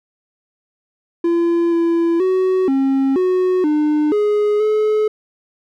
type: tone with pitch steps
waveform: triangle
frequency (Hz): 340 / 336.3 / 373.7 / 269.9 / 368 / 301.4 / 417.6 / 428.1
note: F4 / E4 / F#4 / C#4 / F#4 / D4 / G#4 / A4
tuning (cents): -46 / +35 / +17 / -46 / -9 / +45 / +10 / -47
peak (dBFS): -11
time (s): 1.24-5.08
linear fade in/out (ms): 5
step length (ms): 480
effects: none